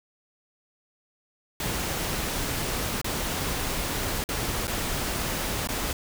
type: noise with dropouts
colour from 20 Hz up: pink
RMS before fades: -29 dBFS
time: 1.6-5.93 s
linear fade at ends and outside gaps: 2 ms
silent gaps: 3.015-3.044 / 4.24-4.289 / 4.671-4.678 / 5.673-5.688 s
effects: none